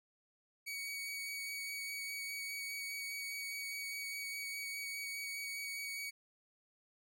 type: tone with vibrato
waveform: sawtooth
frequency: 2250 Hz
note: C#7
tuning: 25 cents sharp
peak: -37 dBFS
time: 0.66-6.11 s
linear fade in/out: 20 ms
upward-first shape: sine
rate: 4.9 Hz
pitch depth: 12 cents each way
effects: none